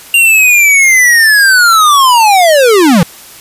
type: linear sweep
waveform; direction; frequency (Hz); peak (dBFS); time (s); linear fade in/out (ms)
square; down; 2794 to 154.6; -4; 0.14-3.03; 2
effects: white hiss -33 dBFS RMS until 3.4 s + resampled to 32000 Hz